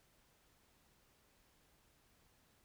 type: silence
effects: pink hiss -72 dBFS RMS until 2.64 s